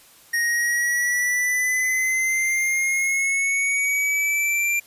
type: exponential sweep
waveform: square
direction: up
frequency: 1864.7 to 2373 Hz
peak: -20 dBFS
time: 0.33-4.8 s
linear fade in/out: 10 ms
effects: white hiss -51 dBFS RMS until 4.86 s + resampled to 32000 Hz